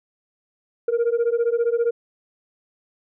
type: beating tone pair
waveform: sine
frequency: 462 / 477 Hz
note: A#4 / A#4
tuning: -16 / +40 cents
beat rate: 15 Hz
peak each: -19 dBFS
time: 0.88-1.91 s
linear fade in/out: 5 ms
effects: tanh soft clip ceiling -15 dBFS